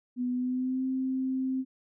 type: tone with pitch glide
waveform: sine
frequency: 248 to 261.5 Hz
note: B3 to C4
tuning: +7 to -1 cents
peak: -27 dBFS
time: 0.16-1.65 s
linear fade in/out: 50 ms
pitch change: +92 cents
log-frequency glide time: 0.3-0.85 s
effects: none